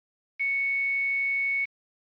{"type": "tone with quantisation", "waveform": "sine", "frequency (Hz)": 2217, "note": "C#7", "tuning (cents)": 0, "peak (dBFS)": -24, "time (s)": [0.39, 1.66], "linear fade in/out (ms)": 20, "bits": 6, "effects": ["resampled to 11025 Hz"]}